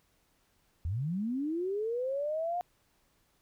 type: linear sweep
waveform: sine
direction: up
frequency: 74.5 to 720 Hz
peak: -30 dBFS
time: 0.85-2.61 s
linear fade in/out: 0 ms
effects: pink hiss -71 dBFS RMS until 3.41 s